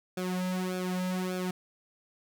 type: tone with flanger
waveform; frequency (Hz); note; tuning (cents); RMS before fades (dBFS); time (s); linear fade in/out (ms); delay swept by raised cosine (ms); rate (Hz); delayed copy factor
sawtooth; 183.4; F#3; -15; -32; 0.17-1.51; 5; 1 to 2.8; 1.7; -0.85
effects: none